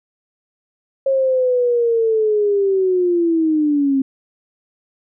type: linear sweep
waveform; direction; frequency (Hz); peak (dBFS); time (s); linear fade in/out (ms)
sine; down; 543 to 265.4; -13; 1.06-4.02; 5
effects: none